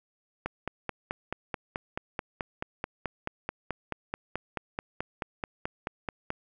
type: click train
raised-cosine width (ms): 0.5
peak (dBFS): -16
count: 28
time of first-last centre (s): 0.46-6.304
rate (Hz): 4.62
effects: none